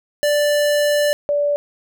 square / sine tone pair in turn, 587.3 / 580.6 Hz, D5 / D5, 0 / -20 cents, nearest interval unison, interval 20 cents, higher first, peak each -15 dBFS, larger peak neither, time 0.23-1.13 / 1.29-1.56 s, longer first, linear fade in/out 0 ms, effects none

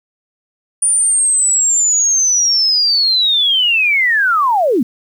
sine linear sweep, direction down, 9420 to 207.7 Hz, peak -10 dBFS, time 0.82-4.83 s, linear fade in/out 5 ms, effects 7-bit

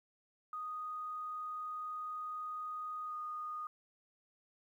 sine tone with pitch glide, 1242 to 1231.3 Hz, D#6 to D#6, -3 to -18 cents, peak -39 dBFS, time 0.53-3.67 s, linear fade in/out 2 ms, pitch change -15 cents, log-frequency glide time 3.06-3.14 s, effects 12-bit

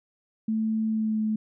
sine tone with pitch glide, 220 to 216.5 Hz, A3 to A3, 0 to -28 cents, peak -23 dBFS, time 0.48-1.36 s, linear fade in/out 5 ms, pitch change -28 cents, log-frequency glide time 0.88-1.21 s, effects none

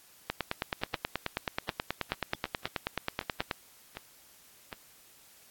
two click trains, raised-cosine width 0.3 ms, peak -13 / -23 dBFS, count 31 / 6, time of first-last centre 0.3-3.512 / 0.94-4.728 s, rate 9.34 / 1.32 Hz, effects white hiss -58 dBFS RMS until 5.5 s + AAC 64 kbps

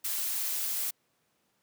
blue noise, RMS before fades -32 dBFS, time 0.04-0.91 s, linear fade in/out 10 ms, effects pink hiss -73 dBFS RMS until 1.62 s + high-pass 150 Hz 12 dB/octave

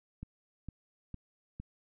click train, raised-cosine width 5 ms, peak -29 dBFS, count 4, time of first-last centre 0.23-1.6 s, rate 2.19 Hz, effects none

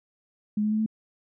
sine tone with pitch steps, 210 / 212.9 / 215.9 / 218.9 Hz, G#3 / G#3 / A3 / A3, +19 / +43 / -33 / -9 cents, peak -22 dBFS, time 0.57-0.862 s, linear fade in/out 5 ms, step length 73 ms, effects none

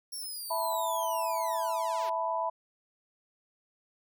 5% pulse linear sweep, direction down, 5560 to 336.6 Hz, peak -31 dBFS, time 0.12-2.1 s, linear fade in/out 10 ms
sine chord, E suspended fourth, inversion none, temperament equal, 659.3 / 880 / 987.8 Hz, E5 / A5 / B5, 0 / 0 / 0 cents, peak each -33 / -35 / -31 dBFS, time 0.5-2.5 s, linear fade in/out 10 ms
effects none

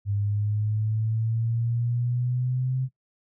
sine exponential sweep, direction up, 100.5 to 131.2 Hz, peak -23 dBFS, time 0.05-2.89 s, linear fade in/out 50 ms, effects noise-tail reverb RT60 0.1 s tail -17 dB re dry

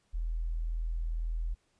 sine tone, 41 Hz, E1, 9 cents flat, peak -30 dBFS, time 0.13-1.55 s, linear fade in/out 20 ms, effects pink hiss -73 dBFS RMS until 1.79 s + resampled to 22050 Hz

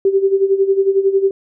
sine tone with tremolo, 389.9 Hz, G4, 9 cents flat, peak -8 dBFS, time 0.05-1.31 s, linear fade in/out 2 ms, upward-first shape sine, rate 11 Hz, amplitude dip 75%, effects none

